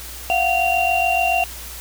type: tone cluster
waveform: sine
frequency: 692 / 739 / 2759 Hz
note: F5 / F#5 / F7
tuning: -16 / -2 / -22 cents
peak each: -20 dBFS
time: 0.3-1.44 s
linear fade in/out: 0 ms
effects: added 60 Hz sine -37 dBFS peak until 1.8 s + white hiss -35 dBFS RMS until 1.8 s